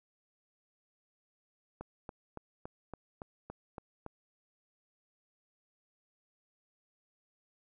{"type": "click train", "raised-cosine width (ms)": 1, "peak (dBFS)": -28, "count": 9, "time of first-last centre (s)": [1.81, 4.064], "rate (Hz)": 3.55, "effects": []}